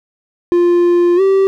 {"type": "tone with pitch glide", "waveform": "triangle", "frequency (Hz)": [349.2, 387.5], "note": ["F4", "G4"], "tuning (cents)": [0, -20], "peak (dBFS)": -6, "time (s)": [0.52, 1.47], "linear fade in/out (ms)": 0, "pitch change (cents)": 180, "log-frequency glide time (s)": [1.16, 1.21], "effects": []}